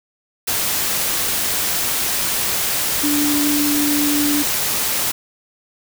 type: tone in noise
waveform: sine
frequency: 292.4 Hz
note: D4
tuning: 7 cents flat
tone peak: -17 dBFS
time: 3.03-4.43 s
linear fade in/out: 10 ms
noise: white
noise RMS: -20 dBFS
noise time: 0.47-5.12 s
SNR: 0 dB
effects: none